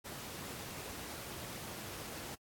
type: noise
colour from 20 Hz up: pink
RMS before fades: -45 dBFS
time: 0.04-2.36 s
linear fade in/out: 20 ms
effects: high-pass 80 Hz 12 dB/octave + AAC 64 kbps